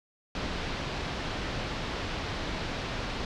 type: low-pass noise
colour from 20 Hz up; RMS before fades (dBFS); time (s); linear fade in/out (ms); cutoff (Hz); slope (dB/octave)
pink; -34; 0.35-3.25; 2; 4800; 24
effects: none